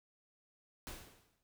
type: noise with exponential decay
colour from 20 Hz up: pink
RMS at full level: -44 dBFS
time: 0.87-1.43 s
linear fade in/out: 0 ms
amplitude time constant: 120 ms
effects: none